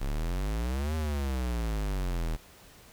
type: exponential two-way sweep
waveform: square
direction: up then down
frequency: 32.62 to 79.9 to 38.69 Hz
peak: -29 dBFS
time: 0-2.37 s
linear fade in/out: 20 ms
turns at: 0.95 s
effects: pink hiss -54 dBFS RMS until 2.92 s